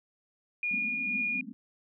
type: tone with tremolo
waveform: sine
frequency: 2435 Hz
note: D#7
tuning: 38 cents flat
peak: -27 dBFS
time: 0.63-1.41 s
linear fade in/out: 2 ms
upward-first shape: triangle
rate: 2.1 Hz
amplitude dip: 30%
type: band-pass noise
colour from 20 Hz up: pink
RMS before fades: -42 dBFS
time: 0.71-1.53 s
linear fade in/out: 0 ms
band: 190 to 270 Hz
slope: 96 dB/octave
effects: none